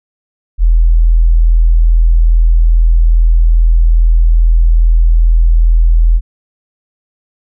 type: tone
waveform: sine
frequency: 41.2 Hz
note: E1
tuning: in tune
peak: -4 dBFS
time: 0.58-6.21 s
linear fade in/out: 50 ms
effects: none